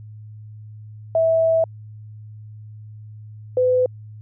sine tone pair in turn, 652 / 505.1 Hz, E5 / B4, -19 / +39 cents, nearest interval major third, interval 442 cents, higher first, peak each -14 dBFS, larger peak neither, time 1.15-1.64 / 3.57-3.86 s, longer first, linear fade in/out 2 ms, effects added 107 Hz sine -36 dBFS peak until 4.21 s

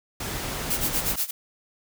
pink noise, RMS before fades -31 dBFS, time 0.2-1.16 s, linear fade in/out 5 ms
blue noise with tremolo, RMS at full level -24 dBFS, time 0.7-1.31 s, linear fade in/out 5 ms, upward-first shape sine, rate 8.3 Hz, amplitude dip 90%
effects none

